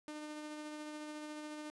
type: tone with tremolo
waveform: sawtooth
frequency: 302.3 Hz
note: D#4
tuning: 50 cents flat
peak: -39 dBFS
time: 0.08-1.7 s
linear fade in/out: 0 ms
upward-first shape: sine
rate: 14 Hz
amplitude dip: 25%
effects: resampled to 24000 Hz